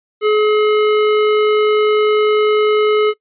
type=tone; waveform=square; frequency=425 Hz; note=G#4; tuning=40 cents sharp; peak=-11 dBFS; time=0.21-3.14 s; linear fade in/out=50 ms; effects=noise-tail reverb RT60 0.1 s tail -23 dB re dry + resampled to 8000 Hz